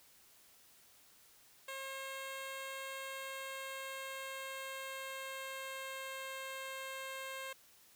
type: tone with pitch glide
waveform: 10% pulse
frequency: 537 to 532.1 Hz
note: C5 to C5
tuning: +45 to +29 cents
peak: -34 dBFS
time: 1.68-7.53 s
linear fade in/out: 5 ms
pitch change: -16 cents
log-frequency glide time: 2.88-6.34 s
effects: white hiss -64 dBFS RMS until 7.95 s